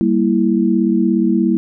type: chord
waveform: sine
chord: E diminished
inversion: first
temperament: equal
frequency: 196 / 233.1 / 329.6 Hz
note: G3 / Bb3 / E4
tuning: 0 / 0 / 0 cents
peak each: -16 dBFS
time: 0.01-1.57 s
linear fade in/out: 0 ms
effects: none